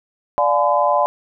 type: chord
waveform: sine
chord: D diminished seventh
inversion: none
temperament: just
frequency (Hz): 587.3 / 704.8 / 845.8 / 1014.9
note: D5 / F5 / Ab5 / Cb6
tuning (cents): 0 / +16 / +31 / +47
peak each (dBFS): -18 / -20 / -20 / -18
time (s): 0.38-1.06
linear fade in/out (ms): 0
effects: none